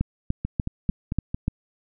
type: two click trains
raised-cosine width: 5 ms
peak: -14 / -10 dBFS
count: 5 / 6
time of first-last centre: 0.45-1.345 / 0.01-1.481 s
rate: 4.47 / 3.4 Hz
effects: none